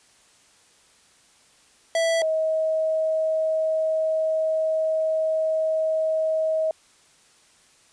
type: tone pair in turn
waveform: square / sine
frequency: 659.3 / 634.7 Hz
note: E5 / D#5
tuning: 0 / +34 cents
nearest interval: minor second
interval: 66 cents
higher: first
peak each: -20 dBFS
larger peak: neither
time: 1.95-2.22 / 2.22-6.71 s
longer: second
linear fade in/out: 2 ms
effects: white hiss -57 dBFS RMS until 7.92 s + resampled to 22050 Hz